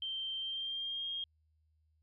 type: tone with pitch glide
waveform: sine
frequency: 3136 to 3237 Hz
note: G7 to G#7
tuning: 0 to -45 cents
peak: -36 dBFS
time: 0.02-1.24 s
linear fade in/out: 2 ms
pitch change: +55 cents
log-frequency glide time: 0.38-1.07 s
effects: added 78 Hz sine -70 dBFS peak until 2.02 s